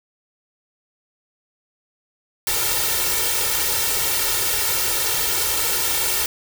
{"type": "noise with comb filter", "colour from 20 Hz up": "white", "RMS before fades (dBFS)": -21, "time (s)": [2.47, 6.26], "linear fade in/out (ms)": 2, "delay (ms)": 2.2, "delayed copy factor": 1, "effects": []}